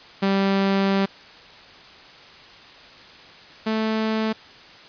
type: tone pair in turn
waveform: sawtooth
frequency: 195.5 / 219.4 Hz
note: G3 / A3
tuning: -4 / -5 cents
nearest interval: major second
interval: 199 cents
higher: second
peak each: -14 / -17 dBFS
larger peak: first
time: 0.22-1.06 / 3.66-4.33 s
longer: first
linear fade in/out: 10 ms
effects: white hiss -45 dBFS RMS until 4.88 s + resampled to 11025 Hz